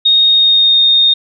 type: tone with pitch glide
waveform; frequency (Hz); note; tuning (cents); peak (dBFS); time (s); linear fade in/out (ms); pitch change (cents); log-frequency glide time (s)
sine; 3719 to 3685; A#7 to A#7; -5 to -21; -6; 0.05-1.14; 10; -16; 0.27-0.8
effects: none